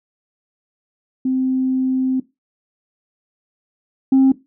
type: tone pair in turn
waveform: sine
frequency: 260 / 266.2 Hz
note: C4 / C4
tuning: -11 / +30 cents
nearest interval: unison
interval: 41 cents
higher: second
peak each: -15 / -7 dBFS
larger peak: second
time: 1.25-2.2 / 4.12-4.32 s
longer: first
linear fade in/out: 5 ms
effects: noise-tail reverb RT60 0.2 s tail -17 dB re dry + tanh soft clip ceiling -7 dBFS